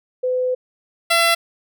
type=tone pair in turn; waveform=sine / 10% pulse; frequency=506 / 675.4 Hz; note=B4 / E5; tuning=+42 / +42 cents; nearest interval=perfect fourth; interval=500 cents; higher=second; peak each=-17 / -5 dBFS; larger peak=second; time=0.23-0.55 / 1.1-1.35 s; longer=first; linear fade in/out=10 ms; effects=none